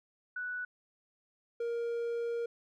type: tone pair in turn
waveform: sine / triangle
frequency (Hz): 1480 / 468.9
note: F#6 / A#4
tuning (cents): 0 / +10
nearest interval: octave + minor sixth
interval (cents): 1990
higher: first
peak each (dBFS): -35 / -30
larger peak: second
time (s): 0.36-0.65 / 1.6-2.46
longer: second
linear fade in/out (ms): 5
effects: none